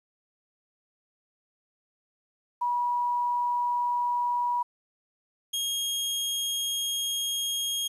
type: tone pair in turn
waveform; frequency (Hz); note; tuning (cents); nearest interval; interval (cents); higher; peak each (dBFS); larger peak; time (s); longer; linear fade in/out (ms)
sine / sawtooth; 969 / 3259; B5 / G#7; -33 / -33; octave + major sixth; 2100; second; -24; neither; 2.61-4.63 / 5.53-7.88; second; 10
effects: resampled to 32000 Hz + 10-bit